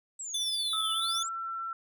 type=exponential two-way sweep; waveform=sine; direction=down then up; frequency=7902 to 2902 to 7902 Hz; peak=-36 dBFS; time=0.19-1.29 s; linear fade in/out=10 ms; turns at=0.93 s
type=tone with tremolo; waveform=square; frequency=3489 Hz; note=A7; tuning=15 cents flat; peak=-29 dBFS; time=0.34-1.23 s; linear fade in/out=5 ms; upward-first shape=triangle; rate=16 Hz; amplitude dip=30%
type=tone with pitch glide; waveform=sine; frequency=1300 to 1345.8 Hz; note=E6 to E6; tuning=-24 to +35 cents; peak=-33 dBFS; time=0.73-1.73 s; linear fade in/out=2 ms; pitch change=+59 cents; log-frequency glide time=0.86-1.05 s
effects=none